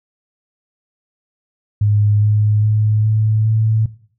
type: tone with pitch steps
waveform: sine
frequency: 104.2 / 105.65 / 107.13 / 108.62 / 110.14 Hz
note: G#2 / G#2 / A2 / A2 / A2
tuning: +6 / +30 / -46 / -22 / +2 cents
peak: -11 dBFS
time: 1.81-3.86 s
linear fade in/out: 5 ms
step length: 410 ms
effects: noise-tail reverb RT60 0.5 s tail -18 dB re dry